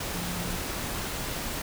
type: tone in noise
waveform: sine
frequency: 176.6 Hz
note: F3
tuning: 20 cents sharp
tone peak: -34 dBFS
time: 0.14-0.57 s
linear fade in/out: 5 ms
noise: pink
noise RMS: -33 dBFS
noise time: 0-1.62 s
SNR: -4 dB
effects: none